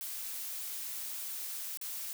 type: noise with dropouts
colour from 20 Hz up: blue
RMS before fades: -40 dBFS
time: 0.01-2.13 s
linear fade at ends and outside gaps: 0 ms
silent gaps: 1.773-1.813 s
effects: none